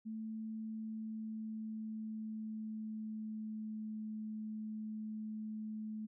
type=tone with pitch glide; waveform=sine; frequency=220 to 216.1 Hz; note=A3 to A3; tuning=0 to -31 cents; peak=-40 dBFS; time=0.05-6.07 s; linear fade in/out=20 ms; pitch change=-31 cents; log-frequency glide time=0.5-4.03 s; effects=none